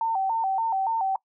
sine tone with vibrato, 835 Hz, G#5, 9 cents sharp, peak -22 dBFS, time 0.01-1.16 s, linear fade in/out 2 ms, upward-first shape square, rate 3.5 Hz, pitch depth 140 cents each way, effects noise-tail reverb RT60 0.1 s tail -24 dB re dry

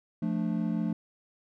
triangle chord, D minor, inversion first, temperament equal, 174.61 / 220 / 293.7 Hz, F3 / A3 / D4, 0 / 0 / 0 cents, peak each -29 / -28 / -33 dBFS, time 0.22-0.93 s, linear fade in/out 5 ms, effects none

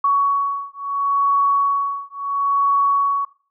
sine beating tone pair, 1120 / 1120.73 Hz, C#6 / C#6, +18 / +19 cents, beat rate 0.73 Hz, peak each -19 dBFS, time 0.04-3.25 s, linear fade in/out 5 ms, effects noise-tail reverb RT60 0.4 s tail -18 dB re dry

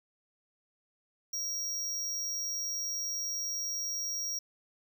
square tone, 5650 Hz, F8, 19 cents sharp, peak -33 dBFS, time 1.33-4.39 s, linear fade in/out 5 ms, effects 12-bit

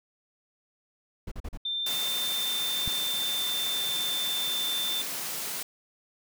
brown noise bursts, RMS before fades -35 dBFS, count 4, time 1.27-1.574 s, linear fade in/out 5 ms, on 46 ms, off 40 ms
sine tone with pitch glide, 3579 to 3556 Hz, A7 to A7, +29 to +18 cents, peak -28 dBFS, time 1.65-5.02 s, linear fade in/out 5 ms, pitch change -11 cents, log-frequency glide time 2.17-4.21 s
white high-pass noise, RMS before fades -34 dBFS, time 1.86-5.63 s, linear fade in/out 5 ms, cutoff 120 Hz, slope 48 dB/octave
click, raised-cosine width 5 ms, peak -22 dBFS, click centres 2.877 s
effects none

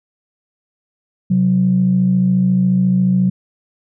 sine tone pair together, 130.81 / 185 Hz, C3 / F#3, 0 / 0 cents, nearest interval tritone, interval 600 cents, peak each -18 / -11 dBFS, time 1.3-3.3 s, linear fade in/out 10 ms, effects tanh soft clip ceiling -4 dBFS

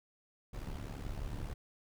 brown noise with amplitude modulation, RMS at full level -38 dBFS, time 0.53-1.54 s, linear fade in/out 10 ms, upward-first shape sine, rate 71.4 Hz, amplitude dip 70%, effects none

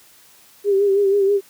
sine tone with vibrato, 397.8 Hz, G4, 25 cents sharp, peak -13 dBFS, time 0.64-1.41 s, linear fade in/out 50 ms, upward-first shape sine, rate 6.2 Hz, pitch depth 49 cents each way, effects white hiss -50 dBFS RMS until 1.49 s + high-pass 80 Hz 12 dB/octave

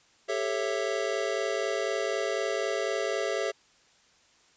square chord, A dominant seventh, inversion third, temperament just, 396 / 440 / 550 / 660 Hz, G4 / A4 / C#5 / E5, +18 / 0 / -14 / +2 cents, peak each -34 dBFS, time 0.28-3.52 s, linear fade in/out 20 ms, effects white hiss -62 dBFS RMS until 4.56 s + resampled to 16000 Hz

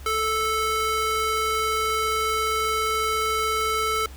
square tone with high-pass filter, 438.6 Hz, A4, 6 cents flat, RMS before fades -24 dBFS, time 0.06-4.06 s, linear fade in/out 2 ms, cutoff 880 Hz, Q 3.3, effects added 67 Hz sine -39 dBFS peak until 4.16 s + pink hiss -48 dBFS RMS until 4.16 s

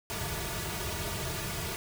pink noise with comb filter, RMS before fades -35 dBFS, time 0.1-1.76 s, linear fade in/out 0 ms, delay 3.8 ms, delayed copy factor -1, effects none

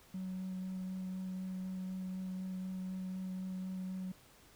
triangle tone with vibrato, 186.5 Hz, F#3, 14 cents sharp, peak -35 dBFS, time 0.14-4.12 s, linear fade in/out 5 ms, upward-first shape sine, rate 4 Hz, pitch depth 9 cents each way, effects tanh soft clip ceiling -34 dBFS + pink hiss -62 dBFS RMS until 4.55 s

